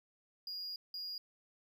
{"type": "tone bursts at uneven times", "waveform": "triangle", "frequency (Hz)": 4858, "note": "D#8", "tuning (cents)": -42, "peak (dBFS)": -39, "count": 2, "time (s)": [[0.47, 0.76], [0.94, 1.18]], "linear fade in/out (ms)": 2, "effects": []}